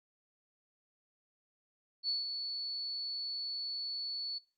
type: tone with ADSR envelope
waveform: sine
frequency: 4435 Hz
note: C#8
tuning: in tune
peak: -29 dBFS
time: 2.03-4.39 s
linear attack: 57 ms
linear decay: 160 ms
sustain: -6 dB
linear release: 16 ms
effects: noise-tail reverb RT60 0.3 s tail -21 dB re dry + Opus 48 kbps